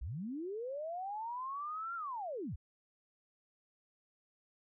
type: linear two-way sweep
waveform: sine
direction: up then down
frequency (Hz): 47.06 to 1396.9 to 47.06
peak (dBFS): -38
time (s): 0.01-2.56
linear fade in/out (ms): 10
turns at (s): 1.95
effects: none

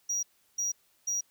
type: tone bursts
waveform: sine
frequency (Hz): 5750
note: F8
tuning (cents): +50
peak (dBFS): -25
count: 3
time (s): 0.09-1.21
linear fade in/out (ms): 10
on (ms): 140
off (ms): 350
effects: tanh soft clip ceiling -27 dBFS + white hiss -68 dBFS RMS until 1.3 s

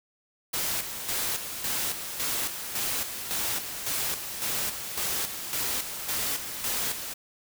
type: noise with tremolo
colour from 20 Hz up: white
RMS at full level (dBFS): -29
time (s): 0.53-7.14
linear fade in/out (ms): 10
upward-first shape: square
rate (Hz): 1.8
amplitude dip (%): 55
effects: none

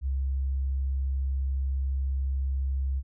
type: tone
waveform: sine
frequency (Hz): 67.1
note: C2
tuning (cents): +44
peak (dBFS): -25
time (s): 0.01-3.03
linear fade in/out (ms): 50
effects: none

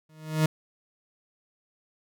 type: tone with exponential growth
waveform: 40% pulse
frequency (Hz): 156.1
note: D#3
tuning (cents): +6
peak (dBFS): -17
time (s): 0.09-0.46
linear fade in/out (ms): 5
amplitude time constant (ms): 80
effects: none

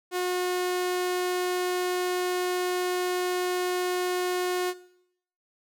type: tone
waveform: sawtooth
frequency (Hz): 361.6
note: F#4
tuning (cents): -40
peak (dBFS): -22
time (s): 0.11-4.74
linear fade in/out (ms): 50
effects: noise-tail reverb RT60 0.7 s tail -17 dB re dry

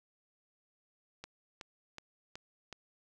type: click train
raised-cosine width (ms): 0.2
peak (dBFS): -27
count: 5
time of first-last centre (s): 1.24-2.727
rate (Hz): 2.69
effects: none

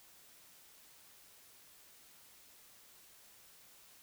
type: silence
effects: white hiss -61 dBFS RMS until 4.02 s

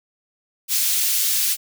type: high-pass noise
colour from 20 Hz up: white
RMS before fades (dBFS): -20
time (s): 0.68-1.57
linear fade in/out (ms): 50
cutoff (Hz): 3100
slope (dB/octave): 12
effects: none

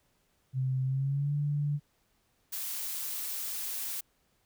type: tone with pitch glide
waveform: sine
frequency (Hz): 130.7 to 145.86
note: C3 to D3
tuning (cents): -1 to -12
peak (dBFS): -27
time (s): 0.53-1.8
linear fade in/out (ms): 50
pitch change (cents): +189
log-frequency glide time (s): 0.84-1.34
type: noise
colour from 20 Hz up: blue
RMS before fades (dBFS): -36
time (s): 2.52-4.01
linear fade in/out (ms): 10
effects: pink hiss -72 dBFS RMS until 4.45 s

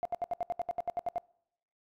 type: tone bursts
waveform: sine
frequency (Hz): 698.5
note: F5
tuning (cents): 0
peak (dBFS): -28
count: 13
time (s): 0.03-1.181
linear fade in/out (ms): 0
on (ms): 23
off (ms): 71
effects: noise-tail reverb RT60 0.8 s tail -26 dB re dry + tanh soft clip ceiling -24 dBFS

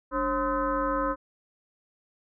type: tone with frequency modulation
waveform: sine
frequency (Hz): 784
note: G5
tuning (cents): 0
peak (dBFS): -24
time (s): 0.11-1.16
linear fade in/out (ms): 50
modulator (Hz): 246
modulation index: 2.4
effects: none

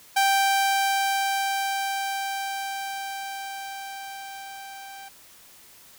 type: tone with level ramp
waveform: sawtooth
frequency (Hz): 784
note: G5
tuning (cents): 0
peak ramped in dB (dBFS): -14 to -36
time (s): 0.16-5.09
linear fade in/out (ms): 10
effects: white hiss -51 dBFS RMS until 5.98 s

